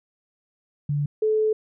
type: tone pair in turn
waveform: sine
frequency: 145.3 / 433 Hz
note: D3 / A4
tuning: -18 / -28 cents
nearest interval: octave + perfect fifth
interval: 1890 cents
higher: second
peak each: -21 / -18 dBFS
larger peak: second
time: 0.89-1.06 / 1.22-1.53 s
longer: second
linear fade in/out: 5 ms
effects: none